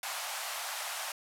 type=band-pass noise; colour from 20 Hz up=pink; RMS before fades=-38 dBFS; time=0.03-1.12 s; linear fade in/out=2 ms; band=640 to 14000 Hz; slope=48 dB/octave; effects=none